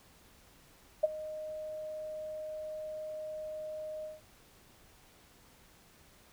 sine tone with ADSR envelope, 619 Hz, D#5, 9 cents flat, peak -20 dBFS, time 1.03-4.21 s, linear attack 11 ms, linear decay 23 ms, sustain -18 dB, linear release 170 ms, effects pink hiss -61 dBFS RMS until 6.32 s

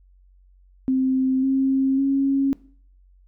sine tone with pitch steps, 261.6 / 267.6 / 273.7 Hz, C4 / C4 / C#4, 0 / +39 / -22 cents, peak -17 dBFS, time 0.88-2.53 s, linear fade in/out 0 ms, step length 550 ms, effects noise-tail reverb RT60 0.5 s tail -20 dB re dry + added 46 Hz sine -51 dBFS peak until 3.27 s

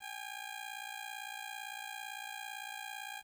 15% pulse ring-modulated tone, 809 Hz, G#5, 46 cents flat, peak -33 dBFS, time 0-3.23 s, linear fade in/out 50 ms, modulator 28.9 Hz, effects 11-bit

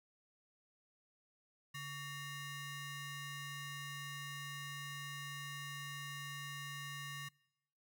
25% pulse ring-modulated tone, 987.8 Hz, B5, in tune, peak -37 dBFS, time 1.74-7.29 s, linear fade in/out 10 ms, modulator 845 Hz, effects noise-tail reverb RT60 0.9 s tail -25 dB re dry

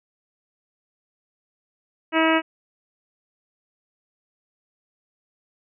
harmonic tone, 322 Hz, E4, 41 cents flat, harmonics 1 / 2 / 3 / 4 / 5 / 6 / 7 / 8 / 9, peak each -20 / -23 / -25 / -26 / -27 / -28 / -28 / -29 / -30 dBFS, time 2.12-2.42 s, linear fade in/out 50 ms, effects none

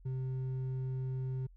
sine tone with hard clipping, 130 Hz, C3, 11 cents flat, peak -35 dBFS, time 0.05-1.47 s, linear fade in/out 10 ms, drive 4 dB, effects added 43 Hz sine -54 dBFS peak until 1.56 s

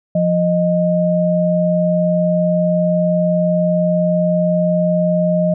sine tone pair together, 174.61 / 619.7 Hz, F3 / D#5, 0 / -7 cents, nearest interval octave + minor seventh, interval 2193 cents, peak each -15 dBFS, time 0.15-5.54 s, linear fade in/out 5 ms, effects none

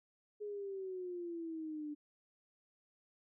sine exponential sweep, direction down, 420.7 to 293.7 Hz, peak -40 dBFS, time 0.4-1.95 s, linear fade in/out 20 ms, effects none

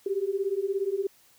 sine beating tone pair, 382.9 / 399.9 Hz, G4 / G4, -41 / +35 cents, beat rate 17 Hz, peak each -29 / -28 dBFS, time 0.06-1.07 s, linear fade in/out 5 ms, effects white hiss -60 dBFS RMS until 1.38 s

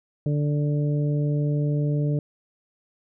harmonic tone, 146.83 Hz, D3, in tune, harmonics 1 / 2 / 3 / 4, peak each -21 / -30 / -33 / -36 dBFS, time 0.26-2.19 s, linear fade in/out 2 ms, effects none

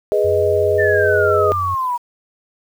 sine chord, G# minor, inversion none, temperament equal, 415.3 / 493.9 / 622.3 Hz, G#4 / B4 / D#5, 0 / 0 / 0 cents, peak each -16 / -20 / -17 dBFS, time 0.12-1.52 s, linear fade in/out 0 ms
sine tone, 92.5 Hz, F#2, in tune, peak -24 dBFS, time 0.24-1.75 s, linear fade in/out 10 ms
sine exponential sweep, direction down, 1806 to 951 Hz, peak -17 dBFS, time 0.78-1.98 s, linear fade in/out 20 ms
effects 7-bit

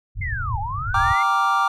white low-pass noise, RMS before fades -27 dBFS, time 0.15-1.16 s, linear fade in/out 50 ms, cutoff 120 Hz, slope 48 dB/octave
sine linear two-way sweep, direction down then up, 2146 to 784 to 2146 Hz, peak -26 dBFS, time 0.21-1.23 s, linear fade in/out 10 ms, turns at 0.59 s
triangle chord, G minor seventh, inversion none, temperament equal, 784 / 932.3 / 1174.7 / 1396.9 Hz, G5 / Bb5 / D6 / F6, 0 / 0 / 0 / 0 cents, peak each -22 / -23 / -17 / -23 dBFS, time 0.94-1.68 s, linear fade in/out 5 ms
effects none

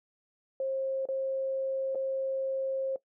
sine tone with dropouts, 534 Hz, C5, 35 cents sharp, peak -28 dBFS, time 0.6-2.96 s, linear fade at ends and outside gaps 2 ms, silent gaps 1.055-1.087 / 1.949-1.955 s, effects noise-tail reverb RT60 0.1 s tail -18 dB re dry

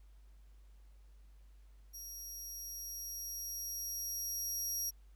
25% pulse tone with level ramp, 5670 Hz, F8, 25 cents sharp, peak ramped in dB -41 to -30 dBFS, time 1.93-4.91 s, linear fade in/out 20 ms, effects added 50 Hz sine -56 dBFS peak until 5.15 s + pink hiss -75 dBFS RMS until 5.15 s

